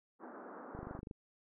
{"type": "band-pass noise", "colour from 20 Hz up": "pink", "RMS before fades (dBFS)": -50, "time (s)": [0.19, 1.01], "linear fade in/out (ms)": 50, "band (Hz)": [220, 1500], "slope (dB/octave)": 48}
{"type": "click train", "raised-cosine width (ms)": 3, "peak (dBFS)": -32, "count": 10, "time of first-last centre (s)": [0.75, 1.111], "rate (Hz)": 24.9}
{"effects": []}